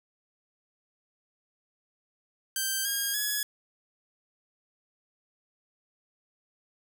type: tone with pitch steps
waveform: 5% pulse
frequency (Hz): 1565 / 1625.8 / 1689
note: G6 / G#6 / G#6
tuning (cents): -3 / -37 / +29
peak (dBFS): -17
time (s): 2.56-3.43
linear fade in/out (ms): 2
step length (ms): 290
effects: none